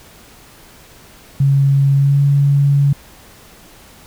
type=tone with pitch glide; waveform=sine; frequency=138.4 to 141.14 Hz; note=C#3 to C#3; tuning=-2 to +32 cents; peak=-9 dBFS; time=1.4-2.93 s; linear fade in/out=5 ms; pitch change=+34 cents; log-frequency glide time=1.94-2.2 s; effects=pink hiss -43 dBFS RMS until 4.06 s